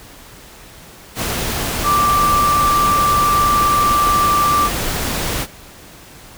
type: tone in noise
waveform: sine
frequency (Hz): 1174.7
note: D6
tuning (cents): 0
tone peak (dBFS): -12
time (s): 1.83-4.7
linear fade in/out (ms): 50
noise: pink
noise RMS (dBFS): -21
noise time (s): 1.15-5.47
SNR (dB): +6
effects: pink hiss -40 dBFS RMS until 6.37 s